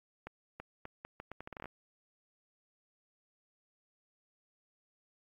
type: accelerating click train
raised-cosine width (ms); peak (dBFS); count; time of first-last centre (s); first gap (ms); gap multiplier
0.5; -28; 14; 0.27-1.657; 330; 0.77
effects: AAC 48 kbps